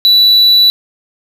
triangle tone, 3951 Hz, B7, in tune, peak -3 dBFS, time 0.05-0.7 s, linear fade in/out 0 ms, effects none

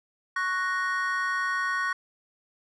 triangle chord, F# major, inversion second, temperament equal, 1108.7 / 1480 / 1864.7 Hz, C#6 / F#6 / A#6, 0 / 0 / 0 cents, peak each -28 dBFS, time 0.36-1.93 s, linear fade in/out 5 ms, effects resampled to 24000 Hz

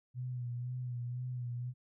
sine tone with vibrato, 123.47 Hz, B2, in tune, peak -36 dBFS, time 0.14-1.74 s, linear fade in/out 50 ms, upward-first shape sine, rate 2 Hz, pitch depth 40 cents each way, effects none

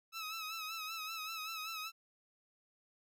15% pulse tone with vibrato, 1295 Hz, E6, 31 cents flat, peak -34 dBFS, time 0.12-1.92 s, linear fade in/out 50 ms, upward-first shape sine, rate 5.2 Hz, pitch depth 58 cents each way, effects none

